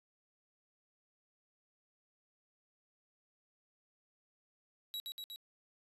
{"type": "tone with echo", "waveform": "45% pulse", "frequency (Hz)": 3884, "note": "B7", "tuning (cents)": -30, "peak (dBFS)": -39, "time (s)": [4.94, 5], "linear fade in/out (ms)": 0, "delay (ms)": 120, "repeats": 3, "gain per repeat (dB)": -2, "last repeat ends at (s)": 5.36, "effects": ["resampled to 32000 Hz", "13-bit"]}